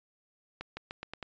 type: accelerating click train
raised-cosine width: 0.3 ms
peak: -23 dBFS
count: 6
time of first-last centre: 0.61-1.227 s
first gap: 160 ms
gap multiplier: 0.87
effects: resampled to 16000 Hz